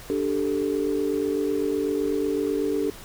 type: chord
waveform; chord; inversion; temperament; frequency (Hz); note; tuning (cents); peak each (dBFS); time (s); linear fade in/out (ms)
sine; D suspended fourth; none; equal; 293.7 / 392 / 440; D4 / G4 / A4; 0 / 0 / 0; -26; 0.1-2.9; 0
effects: tanh soft clip ceiling -13 dBFS + pink hiss -43 dBFS RMS until 3.04 s